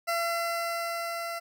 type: tone with level ramp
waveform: 20% pulse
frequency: 678 Hz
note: E5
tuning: 49 cents sharp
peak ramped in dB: -21 to -28 dBFS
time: 0.07-1.4 s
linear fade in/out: 20 ms
effects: none